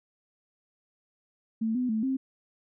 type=tone with pitch steps; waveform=sine; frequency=222.9 / 250.6 / 219.3 / 264.9 Hz; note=A3 / B3 / A3 / C4; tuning=+23 / +25 / -6 / +22 cents; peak=-25 dBFS; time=1.61-2.17 s; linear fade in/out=10 ms; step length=140 ms; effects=none